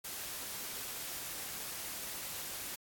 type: noise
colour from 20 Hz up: white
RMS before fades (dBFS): -42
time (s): 0.04-2.76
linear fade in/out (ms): 10
effects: AAC 64 kbps